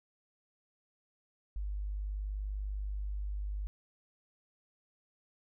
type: tone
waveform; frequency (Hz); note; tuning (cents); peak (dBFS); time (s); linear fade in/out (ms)
sine; 50.3; G1; +45; -34; 1.56-3.67; 0
effects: none